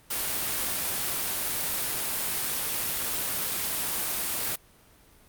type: noise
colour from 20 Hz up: white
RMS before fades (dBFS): -29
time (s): 0.1-4.56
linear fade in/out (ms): 10
effects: pink hiss -57 dBFS RMS until 5.28 s + Opus 32 kbps